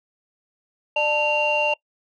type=tone cluster; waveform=sine; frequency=596 / 886 / 2770 Hz; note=D5 / A5 / F7; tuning=+25 / +12 / -15 cents; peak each=-22 / -24 / -20 dBFS; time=0.96-1.74 s; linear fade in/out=5 ms; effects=noise-tail reverb RT60 0.1 s tail -24 dB re dry + tanh soft clip ceiling -11 dBFS